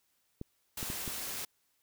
clicks, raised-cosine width 3 ms, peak -26 dBFS, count 4, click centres 0.414 / 0.829 / 0.901 / 1.078 s
white noise, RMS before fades -39 dBFS, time 0.77-1.45 s, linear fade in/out 5 ms
effects white hiss -75 dBFS RMS until 1.82 s

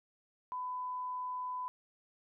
sine tone, 1002 Hz, B5, 25 cents sharp, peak -36 dBFS, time 0.52-1.68 s, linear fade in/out 0 ms, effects none

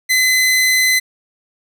sawtooth tone, 2030 Hz, B6, 47 cents sharp, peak -8 dBFS, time 0.09-1 s, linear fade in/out 20 ms, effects none

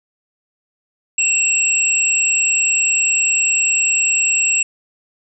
sine tone pair together, 2700 / 7665 Hz, E7 / A#8, +41 / +47 cents, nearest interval octave + tritone, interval 1806 cents, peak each -16 dBFS, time 1.18-4.63 s, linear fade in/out 5 ms, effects none

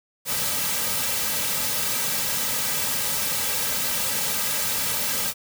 white noise with comb filter, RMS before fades -25 dBFS, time 0.25-5.34 s, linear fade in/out 50 ms, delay 2.8 ms, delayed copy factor -0.75, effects none

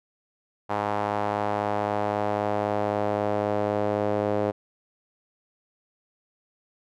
sawtooth tone with band-pass filter sweep, 103.83 Hz, G#2, in tune, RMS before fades -26 dBFS, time 0.69-4.52 s, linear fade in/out 20 ms, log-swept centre 860 to 530 Hz, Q 2, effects none

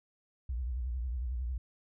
sine tone with vibrato, 61.74 Hz, B1, in tune, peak -32 dBFS, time 0.49-1.58 s, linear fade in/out 5 ms, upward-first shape triangle, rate 11 Hz, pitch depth 180 cents each way, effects none

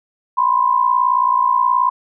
sine tone pair together, 987.8 / 1046.5 Hz, B5 / C6, 0 / 0 cents, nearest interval minor second, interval 100 cents, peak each -15 dBFS, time 0.37-1.9 s, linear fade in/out 10 ms, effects none

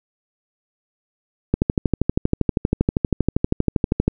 click train, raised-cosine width 3 ms, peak -3 dBFS, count 33, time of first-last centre 1.54-4.08 s, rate 12.6 Hz, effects none

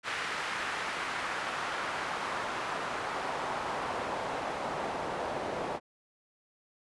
pink noise with band-pass filter sweep, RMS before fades -35 dBFS, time 0.03-5.8 s, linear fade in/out 50 ms, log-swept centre 1700 to 630 Hz, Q 1.2, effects resampled to 24000 Hz

